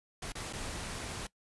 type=noise with dropouts; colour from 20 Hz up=pink; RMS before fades=-40 dBFS; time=0.22-1.27 s; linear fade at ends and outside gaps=5 ms; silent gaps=0.322-0.352 / 0.528-0.532 s; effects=noise-tail reverb RT60 0.1 s tail -20 dB re dry + resampled to 24000 Hz